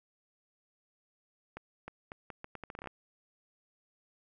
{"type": "accelerating click train", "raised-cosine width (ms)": 0.5, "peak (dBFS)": -27, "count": 14, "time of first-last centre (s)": [1.57, 2.873], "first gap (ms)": 310, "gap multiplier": 0.77, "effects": []}